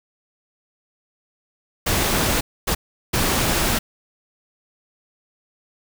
pink noise bursts at uneven times, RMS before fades -20 dBFS, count 3, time 1.86-2.41 / 2.67-2.75 / 3.13-3.79 s, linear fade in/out 10 ms, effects none

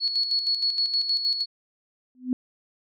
sine tone with tremolo, 4377 Hz, C#8, 23 cents flat, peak -20 dBFS, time 0-1.46 s, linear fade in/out 50 ms, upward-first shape square, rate 6.4 Hz, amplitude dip 55%
sine tone with exponential growth, 252.5 Hz, B3, 39 cents sharp, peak -18 dBFS, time 2.15-2.33 s, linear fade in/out 1 ms, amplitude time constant 37 ms
effects none

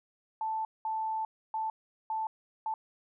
sine tone bursts at uneven times, 880 Hz, A5, in tune, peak -30 dBFS, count 5, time 0.41-0.65 / 0.85-1.25 / 1.54-1.7 / 2.1-2.27 / 2.66-2.74 s, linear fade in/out 2 ms, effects none

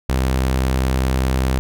sawtooth tone, 65 Hz, C2, 11 cents flat, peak -12 dBFS, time 0.09-1.59 s, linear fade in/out 0 ms, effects none

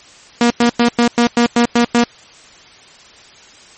sawtooth tone bursts, 237.8 Hz, A#3, 35 cents sharp, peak -5 dBFS, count 9, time 0.41-2.038 s, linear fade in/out 2 ms, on 92 ms, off 100 ms, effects white hiss -42 dBFS RMS until 3.77 s + MP3 32 kbps

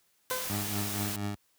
white noise, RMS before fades -36 dBFS, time 0.3-1.16 s, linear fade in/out 0 ms
20% pulse tone with exponential decay, 510 Hz, C5, 44 cents flat, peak -24 dBFS, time 0.31-0.67 s, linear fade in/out 0 ms, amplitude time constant 77 ms
20% pulse tone with tremolo, 102.2 Hz, G#2, 27 cents flat, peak -25 dBFS, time 0.5-1.35 s, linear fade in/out 0 ms, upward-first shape triangle, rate 4.3 Hz, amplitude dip 65%
effects white hiss -70 dBFS RMS until 1.58 s + high-pass 60 Hz 12 dB/octave

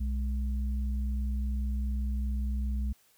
sine tone pair together, 62.46 / 210.1 Hz, B1 / G#3, +20 / +20 cents, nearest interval octave + major sixth, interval 2100 cents, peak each -28 / -39 dBFS, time 0-2.93 s, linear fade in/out 10 ms, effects white hiss -65 dBFS RMS until 3.17 s

